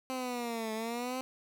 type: linear two-way sweep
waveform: 15% pulse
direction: down then up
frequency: 261.6 to 217.4 to 261.6 Hz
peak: -28 dBFS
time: 0.1-1.21 s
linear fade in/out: 0 ms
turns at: 0.73 s
effects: none